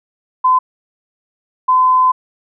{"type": "tone pair in turn", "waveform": "sine", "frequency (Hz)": [1021, 1021], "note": ["C6", "C6"], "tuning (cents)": [-43, -43], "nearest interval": "unison", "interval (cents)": 0, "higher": "neither", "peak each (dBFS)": -8, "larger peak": "neither", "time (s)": [[0.44, 0.59], [1.68, 2.12]], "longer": "second", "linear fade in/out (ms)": 10, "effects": []}